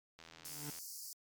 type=click train; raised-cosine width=0.2 ms; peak=-36 dBFS; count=50; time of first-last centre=0.19-0.787 s; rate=82.1 Hz
type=tone with exponential growth; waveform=25% pulse; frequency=146.83 Hz; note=D3; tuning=in tune; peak=-38 dBFS; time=0.28-0.7 s; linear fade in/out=0 ms; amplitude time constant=90 ms
type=high-pass noise; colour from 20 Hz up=pink; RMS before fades=-48 dBFS; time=0.45-1.13 s; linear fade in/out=0 ms; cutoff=4600 Hz; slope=96 dB/octave
effects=MP3 96 kbps